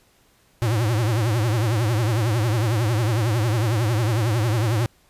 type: tone with vibrato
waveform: square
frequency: 112.5 Hz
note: A2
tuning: 39 cents sharp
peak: -19 dBFS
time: 0.62-4.86 s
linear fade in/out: 0 ms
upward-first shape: triangle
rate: 11 Hz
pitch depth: 200 cents each way
effects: pink hiss -59 dBFS RMS until 5.09 s + resampled to 32000 Hz